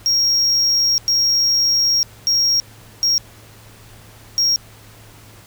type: tone bursts at uneven times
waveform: triangle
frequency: 5588 Hz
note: F8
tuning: in tune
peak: -12 dBFS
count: 5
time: 0.06-0.98 / 1.08-2.03 / 2.27-2.6 / 3.03-3.18 / 4.38-4.56 s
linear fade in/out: 0 ms
effects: added 108 Hz sine -45 dBFS peak until 5.46 s + pink hiss -45 dBFS RMS until 5.46 s